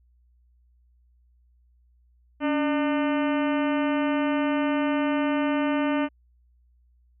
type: harmonic tone with a mistuned harmonic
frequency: 300 Hz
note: D4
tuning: 37 cents sharp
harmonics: 1 / 2 / 3 / 4 / 5 / 6 / 7 / 8 / 9 / 10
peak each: -23 / -29 / -33 / -35 / -37 / -39 / -40 / -41 / -42 / -43 dBFS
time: 2.4-6.09 s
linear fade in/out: 50 ms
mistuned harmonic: 1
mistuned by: -97 cents
effects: added 60 Hz sine -58 dBFS peak until 7.2 s